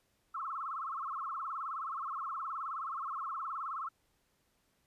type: tone with vibrato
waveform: sine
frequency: 1198 Hz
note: D6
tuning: 34 cents sharp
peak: -36 dBFS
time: 0.34-3.89 s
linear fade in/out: 10 ms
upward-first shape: sine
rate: 19 Hz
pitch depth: 210 cents each way
effects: pink hiss -75 dBFS RMS until 4.86 s + resampled to 32000 Hz